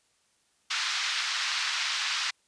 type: band-pass noise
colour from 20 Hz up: white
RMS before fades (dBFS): -30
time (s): 0.7-2.31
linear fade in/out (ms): 10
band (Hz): 1100 to 5100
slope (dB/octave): 24
effects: white hiss -69 dBFS RMS until 2.47 s + resampled to 22050 Hz